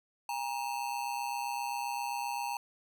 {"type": "ring-modulated tone", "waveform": "square", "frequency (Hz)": 880, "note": "A5", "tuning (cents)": 0, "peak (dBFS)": -31, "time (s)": [0.29, 2.57], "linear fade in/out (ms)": 2, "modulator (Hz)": 63.8, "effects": []}